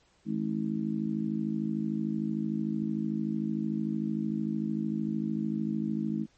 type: harmonic tone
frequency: 53.3 Hz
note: G#1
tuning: 46 cents sharp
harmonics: 3 / 4 / 5 / 6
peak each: -36 / -30 / -38 / -35 dBFS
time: 0.25-6.27 s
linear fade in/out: 50 ms
effects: pink hiss -66 dBFS RMS until 6.37 s + MP3 32 kbps